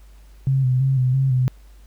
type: tone with vibrato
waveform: sine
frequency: 130.81 Hz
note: C3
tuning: in tune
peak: -15 dBFS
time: 0.47-1.48 s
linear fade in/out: 0 ms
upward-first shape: square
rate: 3 Hz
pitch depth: 45 cents each way
effects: added 50 Hz sine -43 dBFS peak until 1.86 s + pink hiss -58 dBFS RMS until 1.86 s